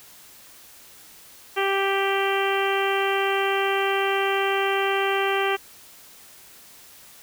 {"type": "harmonic tone", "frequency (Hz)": 392, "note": "G4", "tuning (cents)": 0, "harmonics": [1, 2, 3, 4, 5, 6, 7, 8], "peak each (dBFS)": [-24, -27, -29, -30, -31, -32, -32, -33], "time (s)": [1.56, 5.57], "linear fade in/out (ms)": 20, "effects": ["white hiss -48 dBFS RMS until 7.22 s"]}